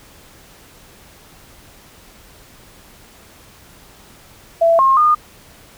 sine tone with pitch steps, 667 / 1071 / 1220 Hz, E5 / C6 / D#6, +20 / +40 / -34 cents, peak -9 dBFS, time 4.61-5.15 s, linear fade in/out 10 ms, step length 180 ms, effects pink hiss -45 dBFS RMS until 5.77 s

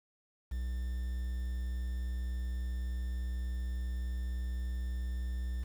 triangle tone with quantisation, 61.74 Hz, B1, in tune, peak -31 dBFS, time 0.51-5.64 s, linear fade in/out 10 ms, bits 9, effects none

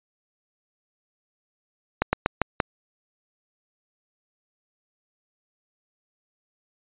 slowing click train, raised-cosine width 0.5 ms, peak -4 dBFS, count 5, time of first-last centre 2.02-2.602 s, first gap 110 ms, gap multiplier 1.19, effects resampled to 8000 Hz

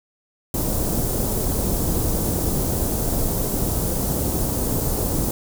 pink band-stop noise, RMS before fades -22 dBFS, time 0.54-5.31 s, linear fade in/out 2 ms, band 570 to 9100 Hz, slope 12 dB/octave, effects none

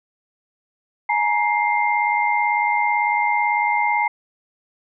sine tone cluster, 841 / 939 / 2103 Hz, G#5 / A#5 / C7, +22 / +12 / +8 cents, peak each -21 dBFS, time 1.09-4.08 s, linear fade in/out 5 ms, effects none

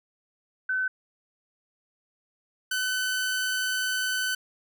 sine / sawtooth tone pair in turn, 1519 / 1511.6 Hz, F#6 / F#6, +45 / +37 cents, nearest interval unison, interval 8 cents, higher first, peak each -24 / -22 dBFS, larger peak second, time 0.69-0.88 / 2.71-4.35 s, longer second, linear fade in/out 5 ms, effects none

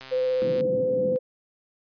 click train, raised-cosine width 0.2 ms, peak -24 dBFS, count 80, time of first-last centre 0.01-0.608 s, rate 132 Hz
sine tone with vibrato, 511 Hz, C5, 41 cents flat, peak -21 dBFS, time 0.11-1.19 s, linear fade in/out 20 ms, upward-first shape sine, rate 16 Hz, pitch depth 12 cents each way
white band-pass noise, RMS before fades -33 dBFS, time 0.42-1.16 s, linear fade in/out 0 ms, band 140 to 300 Hz, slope 24 dB/octave
effects resampled to 11025 Hz

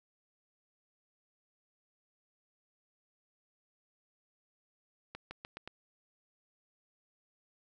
accelerating click train, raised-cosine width 0.3 ms, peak -27 dBFS, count 5, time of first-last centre 5.15-5.676 s, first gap 160 ms, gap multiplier 0.87, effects none

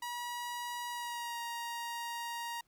sawtooth tone with pitch glide, 964 to 939.8 Hz, B5 to A#5, -42 to +14 cents, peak -34 dBFS, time 0.02-2.61 s, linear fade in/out 5 ms, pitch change -44 cents, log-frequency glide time 0.89-1.4 s, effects pink hiss -75 dBFS RMS until 2.67 s

